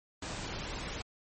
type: noise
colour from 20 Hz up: pink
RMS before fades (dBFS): -39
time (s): 0.22-1.02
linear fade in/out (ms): 5
effects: MP3 32 kbps